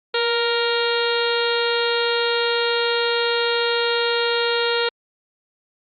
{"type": "harmonic tone with a mistuned harmonic", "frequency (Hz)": 467.1, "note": "A#4", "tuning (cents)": 3, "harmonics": [1, 2, 3, 4, 5, 6, 7, 8, 9], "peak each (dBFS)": [-21, -28, -26, -30, -32, -30, -30, -29, -29], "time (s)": [0.14, 4.89], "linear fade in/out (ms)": 5, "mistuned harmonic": 1, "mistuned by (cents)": 23, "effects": ["Opus 48 kbps"]}